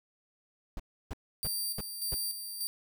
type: noise bursts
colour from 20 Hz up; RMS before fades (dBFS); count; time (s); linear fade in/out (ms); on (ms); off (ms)
brown; -36; 5; 0.77-2.145; 2; 27; 310
type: tone with tremolo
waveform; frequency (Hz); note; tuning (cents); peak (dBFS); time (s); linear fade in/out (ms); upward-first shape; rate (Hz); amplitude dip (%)
10% pulse; 4699; D8; 0; -25; 1.43-2.67; 0; square; 1.7; 55
effects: none